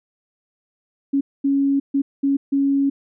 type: tone bursts at uneven times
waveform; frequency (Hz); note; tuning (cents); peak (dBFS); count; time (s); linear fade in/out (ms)
sine; 277.2; C#4; 0; -15; 5; 1.13-1.21 / 1.44-1.8 / 1.94-2.02 / 2.23-2.37 / 2.52-2.9; 10
effects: none